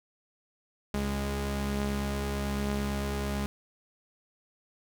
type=tone pair together; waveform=sawtooth; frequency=69.01 / 205.9 Hz; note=C#2 / G#3; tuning=-7 / -15 cents; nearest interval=octave + perfect fifth; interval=1892 cents; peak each=-28 / -28 dBFS; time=0.94-3.46 s; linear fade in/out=0 ms; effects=none